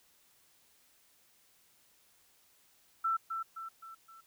sine tone with echo, 1335 Hz, E6, 22 cents sharp, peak -28 dBFS, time 3.04-3.17 s, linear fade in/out 10 ms, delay 260 ms, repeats 4, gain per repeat -6 dB, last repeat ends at 4.21 s, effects white hiss -67 dBFS RMS until 4.26 s

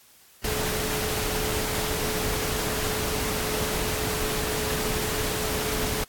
sine tone in noise, 429.4 Hz, A4, 42 cents flat, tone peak -32 dBFS, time 0.44-6.04 s, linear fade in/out 5 ms, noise pink, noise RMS -28 dBFS, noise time 0.44-6.04 s, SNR -7 dB, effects white hiss -55 dBFS RMS until 6.08 s + AAC 64 kbps

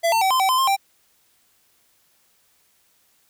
square tone with pitch steps, 672 / 900 / 765 / 1035 / 767 / 1029 / 1060 / 785 Hz, E5 / A5 / G5 / C6 / G5 / C6 / C6 / G5, +33 / +39 / -42 / -19 / -38 / -29 / +22 / +2 cents, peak -17 dBFS, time 0.03-0.766 s, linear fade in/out 20 ms, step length 92 ms, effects white hiss -62 dBFS RMS until 3.29 s

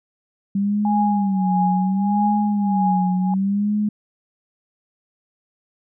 sine tone with vibrato, 196 Hz, G3, in tune, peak -17 dBFS, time 0.55-3.89 s, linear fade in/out 5 ms, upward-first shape sine, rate 0.69 Hz, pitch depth 120 cents each way
sine tone with tremolo, 827 Hz, G#5, 8 cents flat, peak -17 dBFS, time 0.85-3.34 s, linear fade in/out 2 ms, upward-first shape triangle, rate 1.6 Hz, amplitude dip 90%
effects none

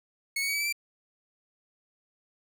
sawtooth tone with pitch steps, 2200 / 2229 / 2259 / 2289 / 2320 / 2351 Hz, C#7 / C#7 / C#7 / D7 / D7 / D7, -14 / +9 / +32 / -45 / -22 / +1 cents, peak -24 dBFS, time 0.36-0.726 s, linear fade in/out 5 ms, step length 61 ms, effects none

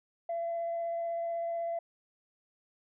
sine tone with vibrato, 676 Hz, E5, 43 cents sharp, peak -30 dBFS, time 0.29-1.79 s, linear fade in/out 5 ms, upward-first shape triangle, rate 16 Hz, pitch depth 11 cents each way, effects tanh soft clip ceiling -28 dBFS

